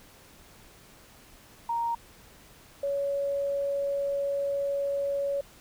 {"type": "tone pair in turn", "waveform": "sine", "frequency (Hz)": [932.3, 560.8], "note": ["A#5", "C#5"], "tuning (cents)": [0, 20], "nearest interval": "major sixth", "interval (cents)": 880, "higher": "first", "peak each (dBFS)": -26, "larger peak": "neither", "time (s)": [[1.69, 1.95], [2.83, 5.41]], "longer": "second", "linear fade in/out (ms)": 5, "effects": ["pink hiss -54 dBFS RMS until 5.6 s"]}